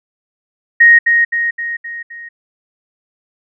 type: tone with echo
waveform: sine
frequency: 1870 Hz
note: A#6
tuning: 5 cents sharp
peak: -3 dBFS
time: 0.8-0.99 s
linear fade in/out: 10 ms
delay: 260 ms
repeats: 5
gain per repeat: -5 dB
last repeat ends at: 2.29 s
effects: none